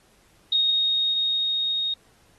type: tone with level ramp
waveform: sine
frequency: 3729 Hz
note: A#7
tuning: in tune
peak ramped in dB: -18 to -23 dBFS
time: 0.52-1.94 s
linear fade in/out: 5 ms
effects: pink hiss -60 dBFS RMS until 2.38 s + AAC 32 kbps